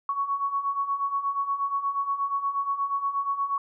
sine beating tone pair, 1108.7 / 1117.1 Hz, C#6 / C#6, 0 / +13 cents, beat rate 8.4 Hz, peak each -31 / -26 dBFS, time 0.09-3.58 s, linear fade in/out 2 ms, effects none

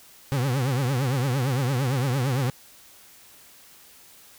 40% pulse tone with vibrato, 130.81 Hz, C3, in tune, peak -21 dBFS, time 0.32-2.5 s, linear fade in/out 0 ms, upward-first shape triangle, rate 8.8 Hz, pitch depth 190 cents each way, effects white hiss -51 dBFS RMS until 4.38 s

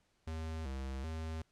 square tone with vibrato, 73 Hz, D2, 10 cents flat, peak -39 dBFS, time 0.27-1.42 s, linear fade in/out 5 ms, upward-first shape square, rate 1.3 Hz, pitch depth 160 cents each way, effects pink hiss -75 dBFS RMS until 1.51 s + low-pass 8000 Hz 12 dB/octave

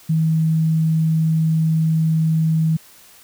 sine tone, 160 Hz, D#3, 49 cents sharp, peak -14 dBFS, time 0.09-2.77 s, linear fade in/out 10 ms, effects white hiss -47 dBFS RMS until 3.23 s

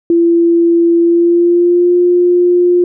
sine tone with pitch glide, 338.8 to 353.8 Hz, E4 to F4, +48 to +23 cents, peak -6 dBFS, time 0.1-2.84 s, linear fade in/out 2 ms, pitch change +75 cents, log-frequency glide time 0.99-1.95 s, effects none

